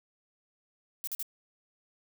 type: noise bursts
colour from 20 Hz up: violet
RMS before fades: -35 dBFS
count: 3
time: 1.04-1.227 s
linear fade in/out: 0 ms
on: 33 ms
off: 44 ms
effects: none